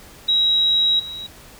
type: tone with level steps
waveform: sine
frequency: 3846 Hz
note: B7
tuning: 47 cents flat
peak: -14 / -29 dBFS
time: 0.28-1.27 s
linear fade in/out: 10 ms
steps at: 0.99 s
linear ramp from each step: 10 ms
effects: pink hiss -44 dBFS RMS until 1.59 s